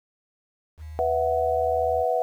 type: tone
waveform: sine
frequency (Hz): 77.78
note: D#2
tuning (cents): 0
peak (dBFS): -35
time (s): 0.77-2.05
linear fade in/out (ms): 50
type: chord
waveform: sine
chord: B suspended fourth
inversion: none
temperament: equal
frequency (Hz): 493.9 / 659.3 / 740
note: B4 / E5 / F#5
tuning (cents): 0 / 0 / 0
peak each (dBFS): -25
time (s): 0.99-2.22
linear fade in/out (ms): 0
effects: 9-bit